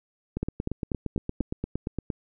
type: two click trains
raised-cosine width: 3 ms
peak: -16 / -14 dBFS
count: 16 / 5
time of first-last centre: 0.37-2.102 / 0.43-1.406 s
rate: 8.66 / 4.1 Hz
effects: none